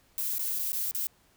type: noise with dropouts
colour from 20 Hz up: violet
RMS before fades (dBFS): -31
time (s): 0.18-1.07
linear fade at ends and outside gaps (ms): 0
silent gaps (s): 0.383-0.393 / 0.589-0.594 / 0.72-0.73 / 0.911-0.948
effects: pink hiss -64 dBFS RMS until 1.36 s